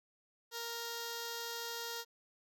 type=tone with notch filter; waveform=5% pulse; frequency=466.2 Hz; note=A#4; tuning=in tune; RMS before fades=-42 dBFS; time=0.51-2.05 s; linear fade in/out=50 ms; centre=2400 Hz; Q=1.9; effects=none